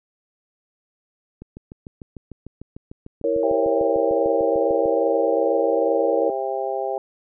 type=click train; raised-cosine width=3 ms; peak=-24 dBFS; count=24; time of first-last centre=1.42-4.858 s; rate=6.69 Hz
type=chord; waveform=sine; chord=A# diminished; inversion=second; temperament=equal; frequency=329.6 / 466.2 / 554.4 Hz; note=E4 / A#4 / C#5; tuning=0 / 0 / 0 cents; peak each=-26 / -21 / -22 dBFS; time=3.24-6.3 s; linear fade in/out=2 ms
type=harmonic tone; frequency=133 Hz; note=C3; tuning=29 cents sharp; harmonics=3 / 4 / 5 / 6; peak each=-28 / -28 / -28 / -28 dBFS; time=3.43-6.98 s; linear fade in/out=2 ms
effects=none